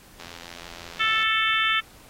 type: click train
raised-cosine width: 0.2 ms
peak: -22 dBFS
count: 89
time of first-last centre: 0.2-1.228 s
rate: 85.6 Hz
type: harmonic tone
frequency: 440.8 Hz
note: A4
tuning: 3 cents sharp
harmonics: 3 / 4 / 5 / 6 / 7 / 8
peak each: -25 / -26 / -27 / -28 / -28 / -29 dBFS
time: 0.99-1.81 s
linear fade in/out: 20 ms
effects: pink hiss -51 dBFS RMS until 2.09 s + AAC 48 kbps